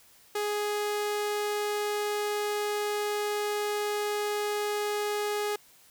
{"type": "tone", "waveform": "sawtooth", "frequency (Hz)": 416, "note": "G#4", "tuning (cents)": 3, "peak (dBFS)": -24, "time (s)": [0.35, 5.56], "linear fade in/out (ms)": 5, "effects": ["white hiss -58 dBFS RMS until 5.9 s"]}